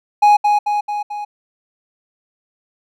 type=tone with echo; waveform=triangle; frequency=830.6 Hz; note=G#5; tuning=in tune; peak=-5 dBFS; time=0.22-0.37 s; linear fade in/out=10 ms; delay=220 ms; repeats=4; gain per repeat=-4 dB; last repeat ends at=1.25 s; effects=none